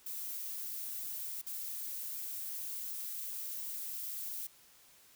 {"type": "noise with dropouts", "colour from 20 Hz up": "violet", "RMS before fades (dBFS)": -41, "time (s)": [0.06, 4.47], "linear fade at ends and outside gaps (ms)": 5, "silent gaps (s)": [1.415, 1.465], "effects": ["white hiss -62 dBFS RMS until 5.15 s"]}